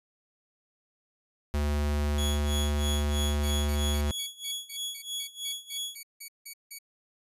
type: tone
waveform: square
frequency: 73.42 Hz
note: D2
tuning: in tune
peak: -26 dBFS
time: 1.54-4.11 s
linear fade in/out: 0 ms
type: tone with tremolo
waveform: sawtooth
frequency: 3360 Hz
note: G#7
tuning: 19 cents sharp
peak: -28 dBFS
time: 2.18-5.95 s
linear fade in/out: 0 ms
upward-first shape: sine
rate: 3.1 Hz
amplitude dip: 90%
type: tone bursts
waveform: 5% pulse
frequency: 2256 Hz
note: C#7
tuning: 30 cents sharp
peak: -30 dBFS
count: 14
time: 3.43-6.788 s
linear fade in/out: 10 ms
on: 82 ms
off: 170 ms
effects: resampled to 32000 Hz